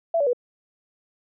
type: tone with pitch steps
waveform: sine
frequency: 667 / 570.7 / 488.3 Hz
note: E5 / D5 / B4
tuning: +20 / -50 / -20 cents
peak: -18 dBFS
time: 0.14-0.332 s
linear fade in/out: 5 ms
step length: 64 ms
effects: none